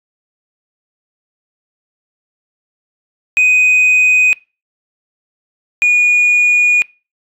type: tone pair in turn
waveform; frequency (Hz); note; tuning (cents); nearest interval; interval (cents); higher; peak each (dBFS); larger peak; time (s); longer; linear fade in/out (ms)
sine; 2500 / 2449; D#7 / D#7; +8 / -28; unison; 36; first; -5; neither; 3.37-4.33 / 5.82-6.82; second; 0
effects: noise-tail reverb RT60 0.3 s tail -25 dB re dry + tanh soft clip ceiling -6 dBFS